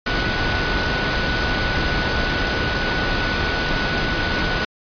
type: tone in noise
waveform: sine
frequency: 1480 Hz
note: F#6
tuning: in tune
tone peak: -25 dBFS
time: 0.06-4.65 s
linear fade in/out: 5 ms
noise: pink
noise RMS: -21 dBFS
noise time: 0.06-4.65 s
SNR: -7 dB
effects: resampled to 11025 Hz